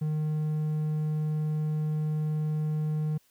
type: tone with hard clipping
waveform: triangle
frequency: 153.5 Hz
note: D#3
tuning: 23 cents flat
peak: -27 dBFS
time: 0.01-3.18 s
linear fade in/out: 10 ms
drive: 6 dB
effects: white hiss -66 dBFS RMS until 3.3 s